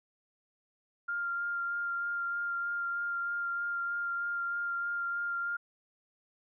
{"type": "tone with vibrato", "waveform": "sine", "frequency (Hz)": 1396.9, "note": "F6", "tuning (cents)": 0, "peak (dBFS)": -31, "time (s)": [1.08, 5.57], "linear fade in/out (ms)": 10, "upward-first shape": "sine", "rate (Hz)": 3.2, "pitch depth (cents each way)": 12, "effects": []}